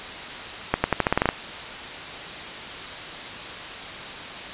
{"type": "accelerating click train", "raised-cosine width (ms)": 0.5, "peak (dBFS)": -3, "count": 10, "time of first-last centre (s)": [0.74, 1.29], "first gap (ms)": 100, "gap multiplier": 0.87, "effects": ["white hiss -34 dBFS RMS until 4.53 s", "resampled to 8000 Hz"]}